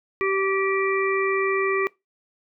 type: harmonic tone with a mistuned harmonic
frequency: 387.8 Hz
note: G4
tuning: 19 cents flat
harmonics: 1 / 3 / 5 / 6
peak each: -22 / -27 / -29 / -30 dBFS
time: 0.21-1.87 s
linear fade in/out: 0 ms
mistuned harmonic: 6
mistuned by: +17 cents
effects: noise-tail reverb RT60 0.2 s tail -22 dB re dry